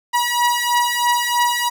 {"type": "beating tone pair", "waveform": "sawtooth", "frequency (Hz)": [963, 966.1], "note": ["B5", "B5"], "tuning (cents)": [-44, -38], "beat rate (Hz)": 3.1, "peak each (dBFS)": -15, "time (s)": [0.13, 1.7], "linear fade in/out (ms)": 20, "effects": []}